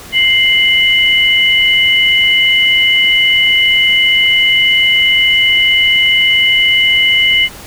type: tone pair together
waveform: sine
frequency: 2095 / 2963 Hz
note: C7 / F#7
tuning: +2 / +2 cents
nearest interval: tritone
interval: 600 cents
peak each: -10 dBFS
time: 0.12-7.49 s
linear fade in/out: 50 ms
effects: pink hiss -32 dBFS RMS until 7.66 s